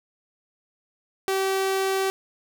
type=tone; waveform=sawtooth; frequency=385 Hz; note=G4; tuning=31 cents flat; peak=-18 dBFS; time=1.28-2.1 s; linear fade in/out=0 ms; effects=none